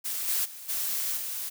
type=noise with level steps; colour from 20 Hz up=blue; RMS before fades=-32 / -27 / -43 / -30 / -34 dBFS; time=0.04-1.5 s; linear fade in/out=20 ms; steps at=0.27 / 0.44 / 0.68 / 1.16 s; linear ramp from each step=20 ms; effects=none